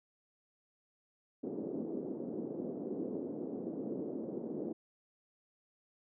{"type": "band-pass noise", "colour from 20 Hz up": "pink", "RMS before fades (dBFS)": -40, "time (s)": [1.43, 4.73], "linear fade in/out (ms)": 10, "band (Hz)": [230, 440], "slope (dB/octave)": 24, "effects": []}